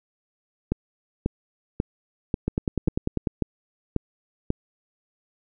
two click trains, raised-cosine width 3 ms, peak -10 / -9 dBFS, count 9 / 8, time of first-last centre 2.48-3.272 / 0.72-4.504 s, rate 10.1 / 1.85 Hz, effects none

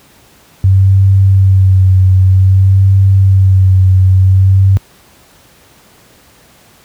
sine tone with vibrato, 95.3 Hz, G2, 48 cents flat, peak -3 dBFS, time 0.64-4.77 s, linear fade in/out 0 ms, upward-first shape sine, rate 0.53 Hz, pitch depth 30 cents each way, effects pink hiss -44 dBFS RMS until 6.84 s + high-pass 60 Hz 12 dB/octave

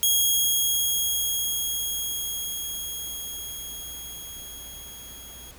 10% pulse tone with level ramp, 3287 Hz, G#7, 19 cents flat, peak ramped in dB -10 to -34 dBFS, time 0.03-5.51 s, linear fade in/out 0 ms, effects added 60 Hz sine -49 dBFS peak until 5.58 s + pink hiss -49 dBFS RMS until 5.58 s

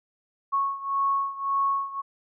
sine beating tone pair, 1102 / 1103.8 Hz, C#6 / C#6, -11 / -8 cents, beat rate 1.8 Hz, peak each -25 / -28 dBFS, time 0.52-2.02 s, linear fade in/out 20 ms, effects none

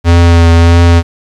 square tone with vibrato, 84.7 Hz, E2, 48 cents sharp, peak -3 dBFS, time 0.04-1.03 s, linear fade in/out 50 ms, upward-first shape triangle, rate 1.6 Hz, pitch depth 23 cents each way, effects low-pass 6000 Hz 12 dB/octave + 7-bit

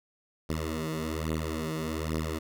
10% pulse beating tone pair, 78.6 / 79.8 Hz, D#2 / D#2, +18 / +44 cents, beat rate 1.2 Hz, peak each -25 dBFS, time 0.49-2.39 s, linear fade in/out 10 ms, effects none

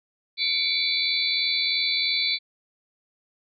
sine tone cluster, 2244 / 2327 / 3499 / 4009 / 4464 Hz, C#7 / D7 / A7 / B7 / C#8, +21 / -17 / -10 / +25 / +11 cents, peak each -30 / -31 / -29 / -25 / -28 dBFS, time 0.37-2.39 s, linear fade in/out 50 ms, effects none

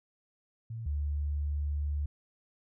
sine tone pair in turn, 113.6 / 73.07 Hz, A#2 / D2, -44 / -8 cents, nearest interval minor sixth, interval 764 cents, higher first, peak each -36 / -29 dBFS, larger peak second, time 0.7-0.86 / 0.86-2.06 s, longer second, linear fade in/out 5 ms, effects none

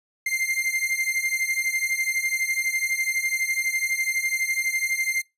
45% pulse beating tone pair, 2093 / 2105 Hz, C7 / C7, 0 / +10 cents, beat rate 12 Hz, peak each -26 / -26 dBFS, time 0.26-5.22 s, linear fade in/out 5 ms, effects noise-tail reverb RT60 0.2 s tail -23 dB re dry + resampled to 32000 Hz

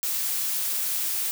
blue noise, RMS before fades -27 dBFS, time 0.03-1.31 s, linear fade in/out 0 ms, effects none

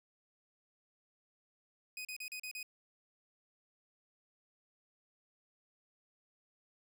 sawtooth tone bursts, 2500 Hz, D#7, 8 cents sharp, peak -38 dBFS, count 6, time 1.97-2.629 s, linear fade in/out 2 ms, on 79 ms, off 37 ms, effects none

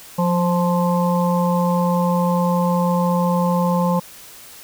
harmonic tone with a mistuned harmonic, 174.61 Hz, F3, in tune, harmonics 1 / 3 / 5 / 6, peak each -17 / -22 / -24 / -25 dBFS, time 0.18-4 s, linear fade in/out 10 ms, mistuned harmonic 1, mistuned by +27 cents, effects white hiss -41 dBFS RMS until 4.63 s

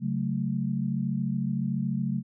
sine chord, F# minor, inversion second, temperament equal with one note detuned, 138.59 / 186.18 / 220 Hz, C#3 / F#3 / A3, 0 / +11 / 0 cents, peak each -30 dBFS, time 0-2.23 s, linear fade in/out 50 ms, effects none

